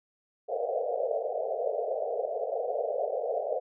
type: band-pass noise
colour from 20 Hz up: pink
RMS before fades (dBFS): -31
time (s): 0.48-3.6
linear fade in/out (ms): 20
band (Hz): 440 to 730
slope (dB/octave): 96
effects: none